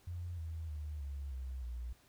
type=tone with pitch steps; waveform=sine; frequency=87.31 / 80.99 / 75.13 / 69.7 / 64.66 / 59.98 Hz; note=F2 / E2 / D2 / C#2 / C2 / B1; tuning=0 / -30 / +40 / +10 / -20 / -50 cents; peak=-39 dBFS; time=0.07-1.93 s; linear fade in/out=5 ms; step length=310 ms; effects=pink hiss -67 dBFS RMS until 2.08 s